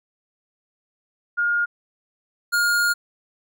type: tone pair in turn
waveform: sine / square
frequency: 1421 / 1421 Hz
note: F6 / F6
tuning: +30 / +30 cents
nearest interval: unison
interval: 0 cents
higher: neither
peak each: -18 dBFS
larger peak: neither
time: 1.37-1.66 / 2.52-2.94 s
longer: second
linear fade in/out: 20 ms
effects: none